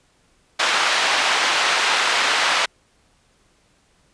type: band-pass noise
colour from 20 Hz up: pink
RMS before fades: -19 dBFS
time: 0.59-2.66 s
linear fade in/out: 10 ms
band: 980 to 4200 Hz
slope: 12 dB/octave
effects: pink hiss -60 dBFS RMS until 4.13 s + resampled to 22050 Hz